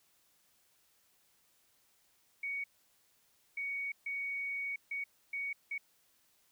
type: tone bursts at uneven times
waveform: sine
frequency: 2237 Hz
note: C#7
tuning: 15 cents sharp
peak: -35 dBFS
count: 6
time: 2.43-2.64 / 3.57-3.92 / 4.06-4.76 / 4.91-5.04 / 5.33-5.53 / 5.71-5.78 s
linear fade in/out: 5 ms
effects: white hiss -71 dBFS RMS until 6.51 s